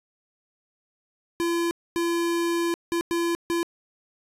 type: tone bursts at uneven times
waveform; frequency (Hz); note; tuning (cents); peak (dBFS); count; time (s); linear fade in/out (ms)
square; 340; F4; -46; -23; 5; 1.4-1.71 / 1.96-2.74 / 2.92-3.01 / 3.11-3.35 / 3.5-3.63; 0
effects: resampled to 32000 Hz + 9-bit